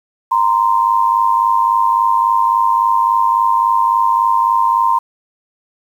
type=tone pair together; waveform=sine; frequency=932.3 / 1035.9 Hz; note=A#5 / C6; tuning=0 / -18 cents; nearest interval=major second; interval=182 cents; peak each=-13 dBFS; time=0.31-4.99 s; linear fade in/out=10 ms; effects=7-bit